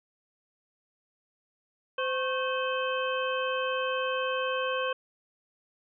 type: harmonic tone with a mistuned harmonic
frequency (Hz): 516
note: C5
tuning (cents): -24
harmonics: 1 / 2 / 3 / 5 / 6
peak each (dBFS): -30 / -33 / -35 / -37 / -38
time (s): 1.98-4.93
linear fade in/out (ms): 5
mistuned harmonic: 2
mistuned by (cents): +98
effects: none